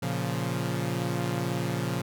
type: chord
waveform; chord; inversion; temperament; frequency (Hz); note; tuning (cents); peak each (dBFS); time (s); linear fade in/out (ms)
sawtooth; Bb minor; none; equal; 116.54 / 138.59 / 174.61; Bb2 / Db3 / F3; 0 / 0 / 0; -28; 0.02-2.02; 10
effects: none